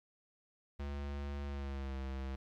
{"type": "tone with pitch glide", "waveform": "square", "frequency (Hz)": [71, 66.63], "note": ["C#2", "C2"], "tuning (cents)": [42, 32], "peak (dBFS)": -39, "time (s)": [0.79, 2.36], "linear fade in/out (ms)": 10, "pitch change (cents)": -110, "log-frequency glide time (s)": [1.46, 1.97], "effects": ["low-pass 4000 Hz 12 dB/octave", "12-bit"]}